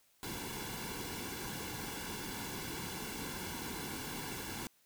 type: noise with comb filter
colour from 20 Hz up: pink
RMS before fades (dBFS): -42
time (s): 0.23-4.67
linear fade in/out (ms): 0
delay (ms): 1.6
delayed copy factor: -0.7
effects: white hiss -70 dBFS RMS until 4.85 s